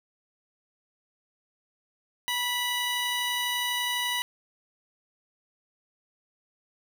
square tone cluster, 970 / 1973 / 2942 / 3856 Hz, B5 / B6 / F#7 / B7, -31 / -2 / -11 / -42 cents, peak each -34 / -32 / -32 / -35 dBFS, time 2.28-4.22 s, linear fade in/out 0 ms, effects none

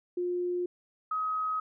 sine tone pair in turn, 355.5 / 1266.9 Hz, F4 / D#6, +31 / +31 cents, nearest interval octave + minor seventh, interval 2200 cents, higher second, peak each -28 dBFS, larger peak neither, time 0.17-0.66 / 1.11-1.6 s, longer neither, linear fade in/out 5 ms, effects none

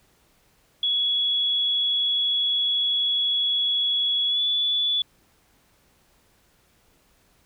sine tone with pitch glide, 3367 to 3448 Hz, G#7 to A7, +23 to -36 cents, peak -20 dBFS, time 0.83-5.02 s, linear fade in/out 2 ms, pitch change +41 cents, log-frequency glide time 4.28-4.41 s, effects pink hiss -62 dBFS RMS until 7.45 s

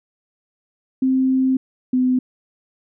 sine tone pair in turn, 261.6 / 254.3 Hz, C4 / C4, 0 / -49 cents, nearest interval unison, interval 49 cents, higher first, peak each -14 dBFS, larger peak neither, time 1.02-1.57 / 1.93-2.19 s, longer first, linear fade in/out 5 ms, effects none

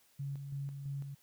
sine tone with tremolo, 139.5 Hz, C#3, 11 cents sharp, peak -36 dBFS, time 0.19-1.15 s, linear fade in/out 10 ms, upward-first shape square, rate 3 Hz, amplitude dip 45%, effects white hiss -68 dBFS RMS until 1.22 s

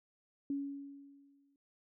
sine tone with exponential decay, 280 Hz, C#4, 18 cents sharp, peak -32 dBFS, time 0.5-1.56 s, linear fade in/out 2 ms, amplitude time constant 230 ms, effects none

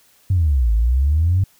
sine exponential two-way sweep, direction down then up, 98.5 to 52.9 to 98.5 Hz, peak -12 dBFS, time 0.3-1.44 s, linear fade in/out 5 ms, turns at 0.73 s, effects tanh soft clip ceiling -8 dBFS + white hiss -55 dBFS RMS until 1.59 s

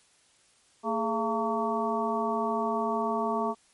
harmonic tone with a mistuned harmonic, 226.7 Hz, A#3, 48 cents flat, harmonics 1 / 2 / 3 / 4 / 5, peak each -32 / -32 / -32 / -32 / -32 dBFS, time 0.83-3.55 s, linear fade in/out 50 ms, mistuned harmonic 2, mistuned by -130 cents, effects white hiss -63 dBFS RMS until 3.73 s + MP3 48 kbps

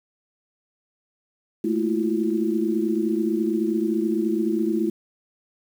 sine tone cluster, 215.5 / 229.6 / 329.1 / 358.4 Hz, A3 / A#3 / E4 / F4, -36 / -26 / -3 / +45 cents, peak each -25 / -32 / -23 / -27 dBFS, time 1.64-4.9 s, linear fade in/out 5 ms, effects 8-bit

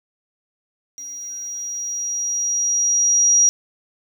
sine tone with level ramp, 5740 Hz, F8, 47 cents sharp, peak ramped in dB -31 to -10 dBFS, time 0.98-3.49 s, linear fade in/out 0 ms, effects 8-bit

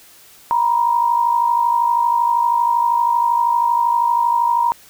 sine tone pair together, 944.3 / 997 Hz, A#5 / B5, +22 / +16 cents, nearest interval minor second, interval 94 cents, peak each -14 / -20 dBFS, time 0.51-4.72 s, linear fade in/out 0 ms, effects white hiss -46 dBFS RMS until 4.89 s

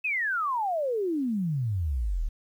sine exponential sweep, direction down, 2628 to 34.65 Hz, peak -25 dBFS, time 0.04-2.29 s, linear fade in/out 10 ms, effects 10-bit

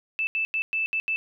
sine tone bursts at uneven times, 2637 Hz, E7, in tune, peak -23 dBFS, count 6, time 0.19-0.27 / 0.35-0.45 / 0.54-0.62 / 0.73-0.86 / 0.93-1 / 1.08-1.16 s, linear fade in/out 0 ms, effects none

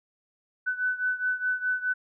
sine beating tone pair, 1500 / 1504.8 Hz, F#6 / F#6, +23 / +29 cents, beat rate 4.8 Hz, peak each -27 / -30 dBFS, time 0.66-1.94 s, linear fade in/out 20 ms, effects none

